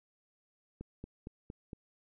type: click train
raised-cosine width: 3 ms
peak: -30 dBFS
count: 5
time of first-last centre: 0.81-1.732 s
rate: 4.34 Hz
effects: none